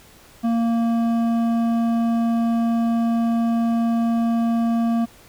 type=tone with hard clipping; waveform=sine; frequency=231.1 Hz; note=A#3; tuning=15 cents flat; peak=-19 dBFS; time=0.43-5.06 s; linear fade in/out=20 ms; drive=9 dB; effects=pink hiss -49 dBFS RMS until 5.28 s